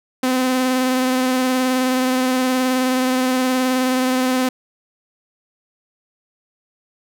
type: tone with vibrato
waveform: sawtooth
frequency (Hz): 256.4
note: C4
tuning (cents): -35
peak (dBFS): -12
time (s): 0.23-4.49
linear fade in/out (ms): 5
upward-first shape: sine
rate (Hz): 19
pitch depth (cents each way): 21
effects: none